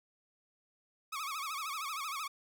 sawtooth tone with vibrato, 1192 Hz, D6, 25 cents sharp, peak -33 dBFS, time 1.12-2.28 s, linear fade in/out 10 ms, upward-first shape sine, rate 13 Hz, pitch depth 160 cents each way, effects none

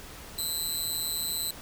15% pulse tone with amplitude modulation, 4033 Hz, B7, 36 cents sharp, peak -19 dBFS, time 0.38-1.51 s, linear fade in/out 5 ms, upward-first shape sine, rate 162 Hz, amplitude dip 85%, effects pink hiss -45 dBFS RMS until 1.61 s

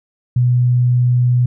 sine tone, 123.47 Hz, B2, in tune, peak -10 dBFS, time 0.36-1.46 s, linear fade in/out 5 ms, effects none

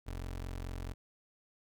25% pulse tone, 44.56 Hz, F1, 36 cents sharp, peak -35 dBFS, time 0.06-0.94 s, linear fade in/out 20 ms, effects none

